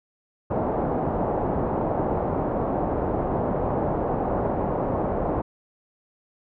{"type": "low-pass noise", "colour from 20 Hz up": "white", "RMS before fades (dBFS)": -25, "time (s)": [0.5, 5.42], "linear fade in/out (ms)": 10, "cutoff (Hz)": 800, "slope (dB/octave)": 24, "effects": []}